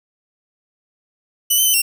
5% pulse tone with pitch steps, 2978 / 3069 / 3029 / 2736 Hz, F#7 / G7 / F#7 / F7, +11 / -37 / +40 / -36 cents, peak -5 dBFS, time 1.5-1.82 s, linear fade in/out 10 ms, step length 80 ms, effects none

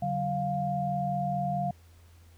sine tone cluster, 143.1 / 187.6 / 702 Hz, D3 / F#3 / F5, -45 / +24 / +9 cents, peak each -33 / -34 / -29 dBFS, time 0.02-1.71 s, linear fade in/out 5 ms, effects added 84 Hz sine -53 dBFS peak until 2.37 s + pink hiss -63 dBFS RMS until 2.37 s

